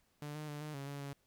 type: tone with pitch steps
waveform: sawtooth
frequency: 147.6 / 152.2 / 147.3 / 151.9 / 138.9 / 142 / 140.5 Hz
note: D3 / D#3 / D3 / D#3 / C#3 / C#3 / C#3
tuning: +9 / -38 / +6 / -41 / +4 / +42 / +24 cents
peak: -38 dBFS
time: 0.22-1.13 s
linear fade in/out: 2 ms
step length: 130 ms
effects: pink hiss -75 dBFS RMS until 1.26 s